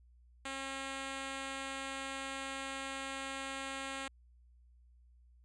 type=tone; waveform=5% pulse; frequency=270.4 Hz; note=C#4; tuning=43 cents flat; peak=-28 dBFS; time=0.45-4.08 s; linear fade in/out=5 ms; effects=added 60 Hz sine -60 dBFS peak until 5.44 s + resampled to 22050 Hz